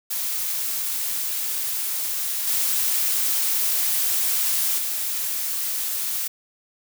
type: noise with level steps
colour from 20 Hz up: blue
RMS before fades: -26 / -22 / -26 dBFS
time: 0.1-6.28 s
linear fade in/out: 10 ms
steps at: 2.47 / 4.78 s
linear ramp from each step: 5 ms
effects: none